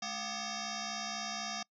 sine tone with frequency modulation, 2228 Hz, C#7, 8 cents sharp, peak -36 dBFS, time 0.02-1.63 s, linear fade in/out 5 ms, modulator 488 Hz, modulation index 7.7, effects noise-tail reverb RT60 0.1 s tail -25 dB re dry

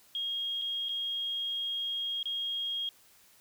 sine tone with dropouts, 3260 Hz, G#7, 33 cents flat, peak -31 dBFS, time 0.15-2.89 s, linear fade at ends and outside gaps 1 ms, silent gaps 0.615-0.619 / 0.886-0.892 / 2.229-2.256 s, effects white hiss -61 dBFS RMS until 3.4 s

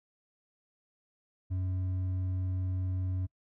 sine tone with hard clipping, 92.5 Hz, F#2, in tune, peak -31 dBFS, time 1.5-3.27 s, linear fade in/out 20 ms, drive 4 dB, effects noise-tail reverb RT60 0.1 s tail -24 dB re dry

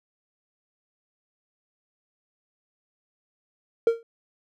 triangle tone with exponential decay, 460.7 Hz, A#4, 20 cents flat, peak -10 dBFS, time 3.87-4.03 s, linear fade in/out 2 ms, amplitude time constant 33 ms, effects tanh soft clip ceiling -9 dBFS

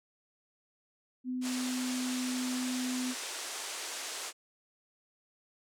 sine tone, 253.2 Hz, B3, 43 cents sharp, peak -32 dBFS, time 1.24-3.15 s, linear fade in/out 50 ms
white band-pass noise, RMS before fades -40 dBFS, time 1.41-4.33 s, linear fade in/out 50 ms, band 340 to 8800 Hz, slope 24 dB/octave
effects none

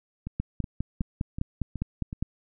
two click trains, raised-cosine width 5 ms, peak -15 / -21 dBFS, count 10 / 6, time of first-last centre 0.4-2.226 / 0.27-2.129 s, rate 4.93 / 2.69 Hz, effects none

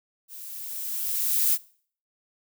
violet noise with level ramp, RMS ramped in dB -42 to -20 dBFS, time 0.28-1.58 s, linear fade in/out 50 ms, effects noise-tail reverb RT60 0.5 s tail -22 dB re dry

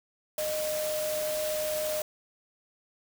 sine tone in noise, 614 Hz, D#5, 23 cents flat, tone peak -29 dBFS, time 0.38-2.02 s, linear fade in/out 2 ms, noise white, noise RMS -36 dBFS, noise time 0.38-2.02 s, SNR +4 dB, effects none

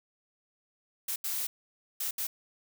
blue noise bursts at uneven times, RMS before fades -33 dBFS, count 4, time 1.08-1.16 / 1.24-1.47 / 2-2.11 / 2.18-2.27 s, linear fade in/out 5 ms, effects none

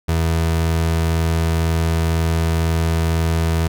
30% pulse tone, 82 Hz, E2, 9 cents flat, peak -13 dBFS, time 0.08-3.68 s, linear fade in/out 10 ms, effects none

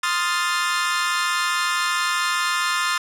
sawtooth chord, F dominant seventh, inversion second, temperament equal, 1046.5 / 1244.5 / 1396.9 / 1760 Hz, C6 / Eb6 / F6 / A6, 0 / 0 / 0 / 0 cents, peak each -22 dBFS, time 0.03-2.98 s, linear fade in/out 5 ms, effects low-pass 10000 Hz 12 dB/octave

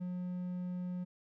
triangle tone, 180 Hz, F#3, 47 cents flat, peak -34 dBFS, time 0-1.05 s, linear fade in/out 20 ms, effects none

